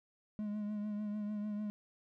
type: tone with vibrato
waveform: triangle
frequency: 209.3 Hz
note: G#3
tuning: 14 cents sharp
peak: -34 dBFS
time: 0.39-1.7 s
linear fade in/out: 0 ms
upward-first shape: triangle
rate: 6.7 Hz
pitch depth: 37 cents each way
effects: none